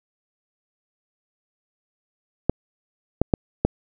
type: clicks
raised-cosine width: 2 ms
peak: -3 dBFS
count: 4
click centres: 2.496 / 3.216 / 3.338 / 3.65 s
effects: none